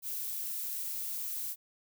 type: noise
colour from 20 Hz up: violet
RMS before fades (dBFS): -37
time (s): 0.02-1.56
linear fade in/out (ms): 50
effects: none